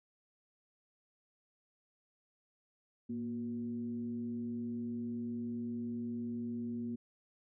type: tone with frequency modulation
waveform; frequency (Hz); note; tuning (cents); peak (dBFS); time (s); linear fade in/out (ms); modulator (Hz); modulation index
sine; 236.3; A#3; +24; -36; 3.09-6.96; 10; 130; 0.43
effects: none